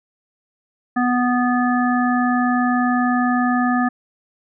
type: harmonic tone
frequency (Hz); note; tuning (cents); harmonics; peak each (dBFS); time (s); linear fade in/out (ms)
246.9; B3; 0; 1 / 3 / 5 / 7; -17 / -22 / -24 / -25; 0.96-3.89; 10
effects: none